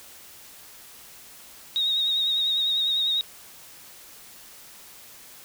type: tone with vibrato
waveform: sine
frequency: 3743 Hz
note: A#7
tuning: 6 cents sharp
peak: -21 dBFS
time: 1.76-3.21 s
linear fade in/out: 0 ms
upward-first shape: sine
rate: 10 Hz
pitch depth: 37 cents each way
effects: white hiss -47 dBFS RMS until 5.44 s